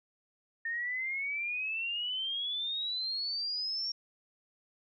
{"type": "exponential sweep", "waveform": "sine", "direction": "up", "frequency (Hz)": [1817, 5560], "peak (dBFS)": -32, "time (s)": [0.65, 3.92], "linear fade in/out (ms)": 5, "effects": []}